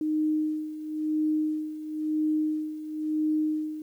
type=tone with tremolo; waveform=sine; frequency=308.4 Hz; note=D#4; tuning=15 cents flat; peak=-22 dBFS; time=0.01-3.82 s; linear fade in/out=2 ms; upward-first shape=sine; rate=0.98 Hz; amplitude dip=75%; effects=10-bit